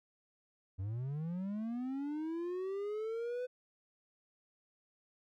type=linear sweep; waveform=triangle; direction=up; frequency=90.3 to 505 Hz; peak=-34 dBFS; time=0.78-3.47 s; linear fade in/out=20 ms; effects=none